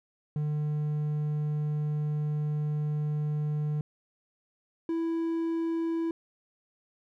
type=tone pair in turn; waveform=triangle; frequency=150 / 330.2 Hz; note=D3 / E4; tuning=+37 / +3 cents; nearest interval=octave + major second; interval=1366 cents; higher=second; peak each=-25 dBFS; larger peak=neither; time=0.36-3.81 / 4.89-6.11 s; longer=first; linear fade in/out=2 ms; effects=none